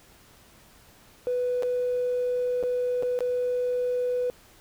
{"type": "tone with dropouts", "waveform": "triangle", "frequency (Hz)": 495.2, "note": "B4", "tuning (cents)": 5, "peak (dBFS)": -20, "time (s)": [1.27, 4.3], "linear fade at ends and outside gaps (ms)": 0, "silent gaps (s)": [[1.624, 1.632], [2.628, 2.636], [3.025, 3.032], [3.19, 3.206]], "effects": ["tanh soft clip ceiling -21 dBFS", "pink hiss -55 dBFS RMS until 4.6 s"]}